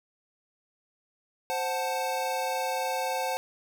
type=chord; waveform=square; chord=F# diminished; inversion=second; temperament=equal; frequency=523.3 / 740 / 880 Hz; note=C5 / F#5 / A5; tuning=0 / 0 / 0 cents; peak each=-33 dBFS; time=1.5-3.37 s; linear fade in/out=0 ms; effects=none

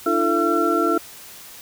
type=tone cluster; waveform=sine; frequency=298.5 / 340.2 / 443 / 677 / 1353 Hz; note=D4 / F4 / A4 / E5 / E6; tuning=+28 / -45 / +12 / +46 / +45 cents; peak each=-24 / -21 / -25 / -26 / -21 dBFS; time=0.06-0.98 s; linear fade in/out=5 ms; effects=white hiss -41 dBFS RMS until 1.61 s

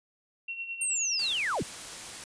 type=tone with tremolo; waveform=sine; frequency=2728 Hz; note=F7; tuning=41 cents flat; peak=-32 dBFS; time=0.48-1.33 s; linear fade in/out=5 ms; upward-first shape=sine; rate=9.5 Hz; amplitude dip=60%
type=linear sweep; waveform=sine; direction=down; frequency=8960 to 58.27 Hz; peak=-27 dBFS; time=0.81-1.63 s; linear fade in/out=5 ms
type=noise; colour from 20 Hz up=white; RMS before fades=-41 dBFS; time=1.19-2.24 s; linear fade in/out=2 ms
effects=resampled to 22050 Hz

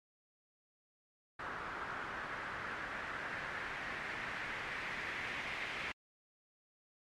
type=noise with low-pass filter sweep; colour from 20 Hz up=white; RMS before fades=-42 dBFS; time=1.39-5.92 s; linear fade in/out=5 ms; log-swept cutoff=1400 to 2200 Hz; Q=2.6; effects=MP3 64 kbps

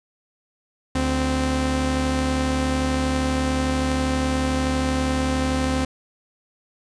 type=tone pair together; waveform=sawtooth; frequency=72.99 / 260.1 Hz; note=D2 / C4; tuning=-10 / -10 cents; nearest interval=octave + minor seventh; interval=2200 cents; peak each=-20 / -18 dBFS; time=0.95-5.85 s; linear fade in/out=5 ms; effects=resampled to 22050 Hz

